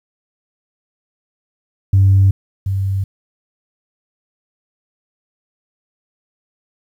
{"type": "tone pair in turn", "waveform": "sine", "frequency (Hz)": [97, 97], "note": ["G2", "G2"], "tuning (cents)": [-18, -18], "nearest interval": "unison", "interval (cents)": 0, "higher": "neither", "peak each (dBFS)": [-6, -15], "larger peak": "first", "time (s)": [[1.93, 2.31], [2.66, 3.04]], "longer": "neither", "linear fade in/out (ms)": 5, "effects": ["tanh soft clip ceiling -4 dBFS", "8-bit"]}